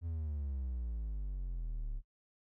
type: exponential sweep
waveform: triangle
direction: down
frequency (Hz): 85.8 to 34.64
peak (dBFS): -34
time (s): 0.01-2.02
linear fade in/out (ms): 50
effects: noise-tail reverb RT60 0.1 s tail -19 dB re dry

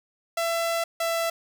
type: tone pair in turn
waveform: sawtooth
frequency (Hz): 670 / 666.5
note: E5 / E5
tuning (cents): +28 / +19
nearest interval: unison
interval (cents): 9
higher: first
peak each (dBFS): -20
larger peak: neither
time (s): 0.37-0.84 / 1-1.3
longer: first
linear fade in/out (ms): 5
effects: none

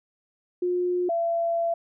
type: tone pair in turn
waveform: sine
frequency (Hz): 357.6 / 675.1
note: F4 / E5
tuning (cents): +41 / +41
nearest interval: major seventh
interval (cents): 1100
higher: second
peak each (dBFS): -22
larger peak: neither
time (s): 0.62-1.09 / 1.09-1.74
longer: second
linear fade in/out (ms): 5
effects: none

